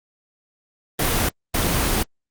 pink noise bursts at uneven times, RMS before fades -20 dBFS, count 2, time 0.99-1.29 / 1.54-2.03 s, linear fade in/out 5 ms, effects Opus 24 kbps

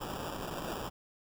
white noise with sample-and-hold, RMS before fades -39 dBFS, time 0-0.9 s, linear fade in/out 20 ms, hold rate 2100 Hz, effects none

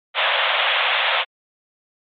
white band-pass noise, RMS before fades -19 dBFS, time 0.14-1.25 s, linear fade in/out 50 ms, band 510 to 3600 Hz, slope 96 dB/octave, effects MP3 48 kbps

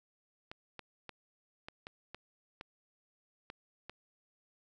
clicks, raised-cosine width 0.3 ms, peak -28 dBFS, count 9, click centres 0.515 / 0.793 / 1.093 / 1.685 / 1.869 / 2.146 / 2.611 / 3.501 / 3.896 s, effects none

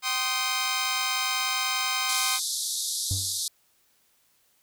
10% pulse chord, C minor, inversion second, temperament equal with one note detuned, 772.3 / 1046.5 / 1244.5 Hz, G5 / C6 / Eb6, -26 / 0 / 0 cents, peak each -24 / -20 / -21 dBFS, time 0.02-2.4 s, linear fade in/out 50 ms
pink band-pass noise, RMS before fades -30 dBFS, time 2.09-3.48 s, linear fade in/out 2 ms, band 3600 to 12000 Hz, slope 96 dB/octave
triangle tone with exponential decay, 95.9 Hz, G2, 37 cents flat, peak -21 dBFS, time 3.11-3.41 s, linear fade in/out 0 ms, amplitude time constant 65 ms
effects white hiss -66 dBFS RMS until 4.62 s

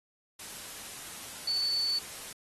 sine tone in noise, 4482 Hz, C#8, 18 cents sharp, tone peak -27 dBFS, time 1.47-1.99 s, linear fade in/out 5 ms, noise white, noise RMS -43 dBFS, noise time 0.39-2.33 s, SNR +13 dB, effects AAC 32 kbps

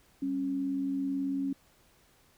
sine tone pair together, 196 / 274.2 Hz, G3 / C#4, 0 / -19 cents, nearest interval tritone, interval 581 cents, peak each -40 / -29 dBFS, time 0.22-1.53 s, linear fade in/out 5 ms, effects pink hiss -64 dBFS RMS until 2.37 s

